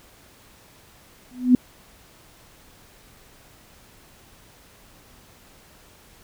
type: tone with exponential growth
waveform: sine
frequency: 250.1 Hz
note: B3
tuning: 22 cents sharp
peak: -7 dBFS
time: 1.31-1.55 s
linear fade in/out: 2 ms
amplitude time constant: 51 ms
effects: pink hiss -52 dBFS RMS until 6.23 s